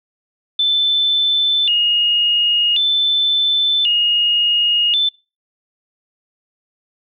sine tone with vibrato, 3178 Hz, G7, 23 cents sharp, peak -12 dBFS, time 0.59-5.09 s, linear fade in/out 5 ms, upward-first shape square, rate 0.46 Hz, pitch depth 180 cents each way, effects noise-tail reverb RT60 0.3 s tail -23 dB re dry

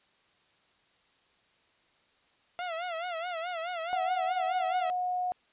sawtooth tone with vibrato, 686 Hz, F5, 31 cents flat, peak -29 dBFS, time 2.59-4.9 s, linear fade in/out 0 ms, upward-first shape sine, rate 4.7 Hz, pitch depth 110 cents each way
sine tone with pitch glide, 740 to 726 Hz, F#5 to F#5, 0 to -33 cents, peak -28 dBFS, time 3.93-5.32 s, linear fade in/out 0 ms, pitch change -33 cents, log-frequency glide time 4.71-4.91 s
effects white hiss -67 dBFS RMS until 5.52 s + resampled to 8000 Hz

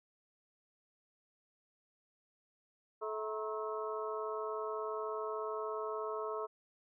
harmonic tone with a mistuned harmonic, 216.6 Hz, A3, 27 cents flat, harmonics 2 / 3 / 4 / 5 / 6, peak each -39 / -44 / -47 / -43 / -45 dBFS, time 3.01-6.47 s, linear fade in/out 20 ms, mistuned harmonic 4, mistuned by +150 cents, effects none

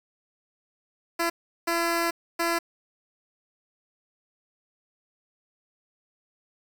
10% pulse tone bursts at uneven times, 337.8 Hz, E4, 42 cents sharp, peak -15 dBFS, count 3, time 1.19-1.3 / 1.67-2.11 / 2.39-2.59 s, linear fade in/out 10 ms, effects 8-bit

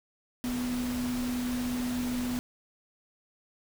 sine tone in noise, 246.9 Hz, B3, in tune, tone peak -29 dBFS, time 0.44-2.39 s, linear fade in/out 0 ms, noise pink, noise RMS -39 dBFS, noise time 0.44-2.39 s, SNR +7 dB, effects none

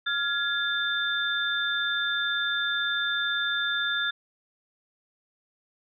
sine tone cluster, 1397 / 1679 / 3570 Hz, F6 / G#6 / A7, 0 / +18 / +24 cents, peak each -29 dBFS, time 0.06-4.11 s, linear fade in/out 10 ms, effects none

